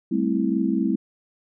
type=chord; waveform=sine; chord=A minor seventh; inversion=third; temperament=equal with one note detuned; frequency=196 / 220 / 261.6 / 327 Hz; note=G3 / A3 / C4 / E4; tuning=0 / 0 / 0 / -14 cents; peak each=-25 dBFS; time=0.11-0.96 s; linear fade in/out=10 ms; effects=none